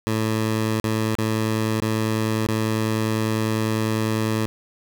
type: tone with dropouts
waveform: 15% pulse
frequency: 110 Hz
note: A2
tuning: in tune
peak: -14 dBFS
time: 0.07-4.46 s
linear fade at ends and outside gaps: 0 ms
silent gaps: 0.799-0.842 / 1.152-1.185 / 1.802-1.82 / 2.469-2.487 s
effects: none